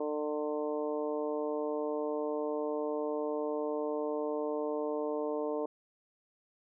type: harmonic tone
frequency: 150 Hz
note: D3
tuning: 37 cents sharp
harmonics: 2 / 3 / 4 / 5 / 6 / 7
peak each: -38 / -34 / -37 / -47 / -44 / -46 dBFS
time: 0-5.66 s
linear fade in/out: 5 ms
effects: none